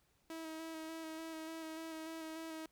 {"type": "tone with vibrato", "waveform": "sawtooth", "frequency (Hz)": 321.4, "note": "E4", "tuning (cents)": -44, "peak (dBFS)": -40, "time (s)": [0.3, 2.66], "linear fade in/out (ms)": 2, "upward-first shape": "square", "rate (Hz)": 3.4, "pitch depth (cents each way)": 18, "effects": ["pink hiss -75 dBFS RMS until 2.71 s"]}